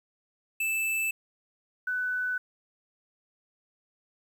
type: tone pair in turn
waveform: square / sine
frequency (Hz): 2637 / 1496.3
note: E7 / F#6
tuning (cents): 0 / +19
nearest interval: minor seventh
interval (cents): 981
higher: first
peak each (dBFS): -27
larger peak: neither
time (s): 0.6-1.11 / 1.87-2.38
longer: neither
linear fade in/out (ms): 5
effects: 10-bit